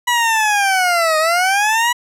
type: linear two-way sweep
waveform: 20% pulse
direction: down then up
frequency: 979 to 617 to 979 Hz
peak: -8 dBFS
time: 0.07-1.93 s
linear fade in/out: 10 ms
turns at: 1.18 s
effects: low-pass 12000 Hz 12 dB/octave